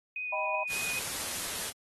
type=tone with vibrato; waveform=sine; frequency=2489 Hz; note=D#7; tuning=in tune; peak=-33 dBFS; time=0.16-0.99 s; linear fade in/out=2 ms; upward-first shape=square; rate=5.1 Hz; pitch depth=9 cents each way
type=chord; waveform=sine; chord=Eb augmented; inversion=none; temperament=equal; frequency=622.3 / 784 / 987.8 Hz; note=Eb5 / G5 / B5; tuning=0 / 0 / 0 cents; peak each=-34 / -37 / -33 dBFS; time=0.32-0.64 s; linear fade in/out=10 ms
type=noise; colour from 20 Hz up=white; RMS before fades=-35 dBFS; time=0.68-1.73 s; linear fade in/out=50 ms
effects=AAC 32 kbps